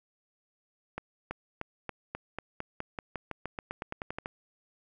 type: accelerating click train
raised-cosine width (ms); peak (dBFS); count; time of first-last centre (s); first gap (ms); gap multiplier
0.5; -20; 20; 0.98-4.259; 330; 0.92
effects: none